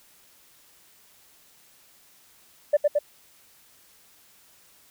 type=tone with echo; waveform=sine; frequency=587.3 Hz; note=D5; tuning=in tune; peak=-13 dBFS; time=2.73-2.77 s; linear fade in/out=10 ms; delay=110 ms; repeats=2; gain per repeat=-2 dB; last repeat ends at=2.99 s; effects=tanh soft clip ceiling -12 dBFS + white hiss -57 dBFS RMS until 4.9 s